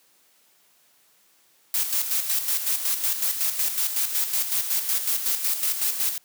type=noise with tremolo; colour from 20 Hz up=blue; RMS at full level=-23 dBFS; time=1.74-6.18 s; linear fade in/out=2 ms; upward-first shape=square; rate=5.4 Hz; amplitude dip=55%; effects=white hiss -61 dBFS RMS until 6.24 s + high-pass 150 Hz 12 dB/octave